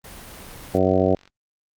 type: noise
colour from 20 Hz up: pink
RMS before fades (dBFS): -40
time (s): 0.04-0.78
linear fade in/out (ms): 5
type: click train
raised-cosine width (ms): 0.2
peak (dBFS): -31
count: 45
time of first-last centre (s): 0.34-1.276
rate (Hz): 47
type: harmonic tone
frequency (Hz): 93.5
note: F#2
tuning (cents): +19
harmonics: 1 / 2 / 3 / 4 / 5 / 6 / 7 / 8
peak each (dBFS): -25 / -24 / -23 / -23 / -23 / -23 / -24 / -28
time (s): 0.74-1.15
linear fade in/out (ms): 5
effects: Opus 24 kbps